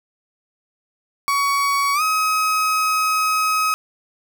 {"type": "tone with pitch glide", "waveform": "35% pulse", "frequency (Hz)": [1124, 1269], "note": ["C#6", "D#6"], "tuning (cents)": [24, 34], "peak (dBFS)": -15, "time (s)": [1.28, 3.74], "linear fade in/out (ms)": 0, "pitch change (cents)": 210, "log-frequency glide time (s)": [1.94, 2.02], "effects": ["9-bit"]}